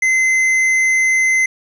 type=tone with hard clipping; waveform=sine; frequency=2058 Hz; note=C7; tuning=29 cents flat; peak=-13 dBFS; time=0.02-1.46 s; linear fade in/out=5 ms; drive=7 dB; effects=none